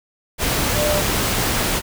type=tone in noise; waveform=sine; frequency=596 Hz; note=D5; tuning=25 cents sharp; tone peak=-20 dBFS; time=0.74-1.03 s; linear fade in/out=50 ms; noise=pink; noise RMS=-20 dBFS; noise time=0.38-1.82 s; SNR=-3 dB; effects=none